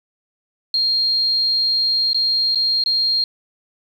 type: tone with dropouts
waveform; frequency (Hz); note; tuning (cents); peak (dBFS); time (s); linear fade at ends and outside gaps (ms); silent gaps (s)
sine; 4220; C8; +14; -15; 0.74-3.24; 2; 2.132-2.145 / 2.548-2.556 / 2.838-2.86
effects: 8-bit